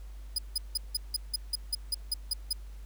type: tone bursts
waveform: sawtooth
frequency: 4978 Hz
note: D#8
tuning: in tune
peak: -24 dBFS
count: 12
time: 0.36-2.53 s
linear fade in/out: 5 ms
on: 25 ms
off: 170 ms
effects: added 50 Hz sine -41 dBFS peak until 2.85 s + pink hiss -61 dBFS RMS until 2.85 s

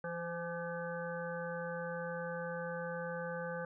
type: harmonic tone with a mistuned harmonic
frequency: 169.5 Hz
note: E3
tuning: 49 cents sharp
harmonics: 1 / 3 / 5 / 7 / 9 / 10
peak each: -44 / -40 / -48 / -49 / -45 / -53 dBFS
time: 0.04-3.65 s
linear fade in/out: 2 ms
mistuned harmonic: 3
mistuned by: +23 cents
effects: none

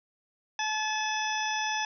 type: harmonic tone with a mistuned harmonic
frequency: 862 Hz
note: A5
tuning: 36 cents flat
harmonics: 1 / 2 / 3 / 4 / 6 / 7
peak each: -31 / -34 / -36 / -37 / -39 / -39 dBFS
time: 0.59-1.85 s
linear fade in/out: 2 ms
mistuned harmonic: 7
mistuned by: -35 cents
effects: none

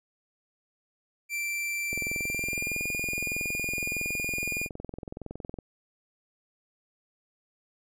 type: tone with pitch glide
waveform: 45% pulse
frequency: 2348 to 2429 Hz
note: D7 to D#7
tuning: -1 to -42 cents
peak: -29 dBFS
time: 1.29-4.69 s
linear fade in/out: 50 ms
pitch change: +59 cents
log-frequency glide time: 2.15-2.82 s
type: click train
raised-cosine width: 2 ms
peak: -24 dBFS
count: 80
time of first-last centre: 1.93-5.587 s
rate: 21.6 Hz
effects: none

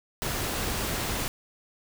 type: noise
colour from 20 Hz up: pink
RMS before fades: -30 dBFS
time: 0.22-1.28 s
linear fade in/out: 0 ms
effects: none

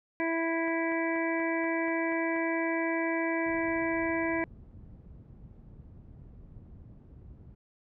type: harmonic tone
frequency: 329.6 Hz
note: E4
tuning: in tune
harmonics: 1 / 2 / 3 / 5 / 6 / 7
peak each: -30 / -34 / -37 / -38 / -36 / -38 dBFS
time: 0.2-4.44 s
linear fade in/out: 0 ms
type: click train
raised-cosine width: 0.5 ms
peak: -33 dBFS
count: 8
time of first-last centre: 0.68-2.363 s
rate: 4.16 Hz
type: low-pass noise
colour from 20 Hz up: white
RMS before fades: -50 dBFS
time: 3.46-7.55 s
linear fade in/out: 5 ms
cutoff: 130 Hz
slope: 12 dB/octave
effects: none

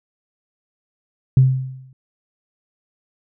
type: tone with exponential decay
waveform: sine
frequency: 130.81 Hz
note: C3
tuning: in tune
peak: -5 dBFS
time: 1.37-1.93 s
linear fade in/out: 2 ms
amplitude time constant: 120 ms
effects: tanh soft clip ceiling -2 dBFS

